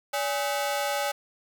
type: ring-modulated tone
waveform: sawtooth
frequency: 699 Hz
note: F5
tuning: 1 cent sharp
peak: -19 dBFS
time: 0.13-1.12 s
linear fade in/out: 10 ms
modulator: 126 Hz
effects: 8-bit